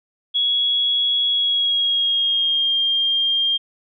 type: tone with pitch glide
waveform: sine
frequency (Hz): 3344 to 3206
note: G#7 to G7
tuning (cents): +11 to +38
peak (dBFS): -16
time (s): 0.34-3.58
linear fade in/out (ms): 20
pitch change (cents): -73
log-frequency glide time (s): 1.28-2.76
effects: none